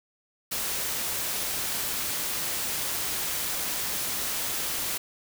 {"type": "noise", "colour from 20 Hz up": "white", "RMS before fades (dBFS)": -30, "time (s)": [0.51, 4.98], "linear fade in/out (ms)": 10, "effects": []}